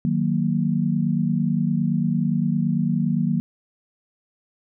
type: chord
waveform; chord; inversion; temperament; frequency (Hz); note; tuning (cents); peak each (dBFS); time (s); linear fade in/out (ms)
sine; D# minor; none; equal; 155.56 / 185 / 233.1; D#3 / F#3 / A#3; 0 / 0 / 0; -23; 0.05-3.4; 0
effects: none